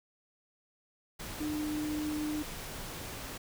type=tone in noise; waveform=sine; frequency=302.6 Hz; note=D#4; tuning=48 cents flat; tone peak=-32 dBFS; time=1.4-2.43 s; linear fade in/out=10 ms; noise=pink; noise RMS=-42 dBFS; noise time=1.19-3.38 s; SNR=+7 dB; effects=none